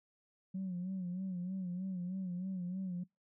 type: tone with vibrato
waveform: sine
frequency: 183.7 Hz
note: F#3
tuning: 12 cents flat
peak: -35 dBFS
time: 0.54-3.04 s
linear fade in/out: 10 ms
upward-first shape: sine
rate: 3.2 Hz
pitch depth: 74 cents each way
effects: noise-tail reverb RT60 0.2 s tail -26 dB re dry + tanh soft clip ceiling -33 dBFS